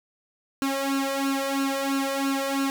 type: tone with flanger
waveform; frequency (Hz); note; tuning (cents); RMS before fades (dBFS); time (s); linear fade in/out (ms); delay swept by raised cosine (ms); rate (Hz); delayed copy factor
sawtooth; 273.4; C#4; -24; -26; 0.62-2.7; 0; 0.72 to 1.69; 3; +0.85
effects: none